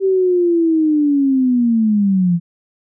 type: linear sweep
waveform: sine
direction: down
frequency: 389.7 to 167.7 Hz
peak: -11 dBFS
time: 0-2.4 s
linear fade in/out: 50 ms
effects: none